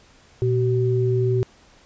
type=tone pair together; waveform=sine; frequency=119.37 / 380 Hz; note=A#2 / F#4; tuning=+42 / +46 cents; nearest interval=octave + minor sixth; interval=2004 cents; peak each=-19 / -21 dBFS; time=0.42-1.43 s; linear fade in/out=0 ms; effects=pink hiss -53 dBFS RMS until 1.85 s + resampled to 16000 Hz